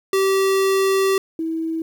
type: tone pair in turn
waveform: square / sine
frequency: 386.7 / 324.4 Hz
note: G4 / E4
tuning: -24 / -28 cents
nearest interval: minor third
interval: 304 cents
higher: first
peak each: -16 / -21 dBFS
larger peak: first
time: 0.13-1.18 / 1.39-1.82 s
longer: first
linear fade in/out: 2 ms
effects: 9-bit